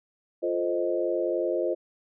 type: chord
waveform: sine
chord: F dominant seventh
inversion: none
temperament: equal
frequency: 349.2 / 440 / 523.3 / 622.3 Hz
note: F4 / A4 / C5 / Eb5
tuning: 0 / 0 / 0 / 0 cents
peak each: -28 / -33 / -29 / -30 dBFS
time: 0.42-1.75 s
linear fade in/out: 20 ms
effects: none